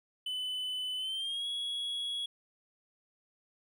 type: tone with pitch glide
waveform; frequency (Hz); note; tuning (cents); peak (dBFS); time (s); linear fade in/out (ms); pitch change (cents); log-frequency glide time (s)
triangle; 3011 to 3341; F#7 to G#7; +30 to +10; -32; 0.26-2.26; 5; +180; 0.97-1.47
effects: none